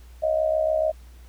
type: tone with amplitude modulation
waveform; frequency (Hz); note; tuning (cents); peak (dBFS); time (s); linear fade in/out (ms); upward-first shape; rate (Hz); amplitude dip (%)
sine; 630; D#5; +21; -16; 0.22-0.92; 20; sine; 66.9; 75
effects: added 60 Hz sine -43 dBFS peak until 1.28 s + pink hiss -57 dBFS RMS until 1.28 s